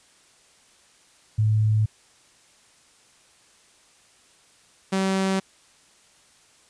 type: tone pair in turn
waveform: sine / sawtooth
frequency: 108 / 191.66 Hz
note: A2 / G3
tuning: -32 / -39 cents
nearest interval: minor seventh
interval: 993 cents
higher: second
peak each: -17 dBFS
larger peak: neither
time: 1.38-1.86 / 4.92-5.4 s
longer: neither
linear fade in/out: 10 ms
effects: white hiss -57 dBFS RMS until 6.69 s + resampled to 22050 Hz